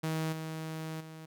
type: tone with level steps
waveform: sawtooth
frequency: 159.1 Hz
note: D#3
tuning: 39 cents sharp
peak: -27 / -33 / -41 dBFS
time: 0.03-1.26 s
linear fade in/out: 10 ms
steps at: 0.32 / 1 s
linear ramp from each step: 10 ms
effects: none